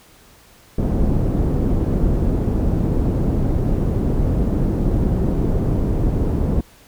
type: low-pass noise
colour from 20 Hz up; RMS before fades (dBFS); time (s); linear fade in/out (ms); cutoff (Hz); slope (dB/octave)
pink; -18; 0.78-6.61; 5; 340; 12
effects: pink hiss -49 dBFS RMS until 6.87 s